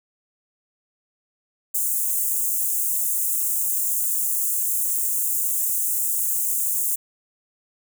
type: high-pass noise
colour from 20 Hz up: white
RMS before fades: -23 dBFS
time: 1.74-6.96 s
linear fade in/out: 10 ms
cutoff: 7000 Hz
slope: 48 dB/octave
effects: none